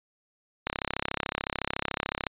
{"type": "click train", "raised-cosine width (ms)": 0.3, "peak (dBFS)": -11, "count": 55, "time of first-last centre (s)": [0.67, 2.268], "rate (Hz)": 33.8, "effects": ["resampled to 8000 Hz"]}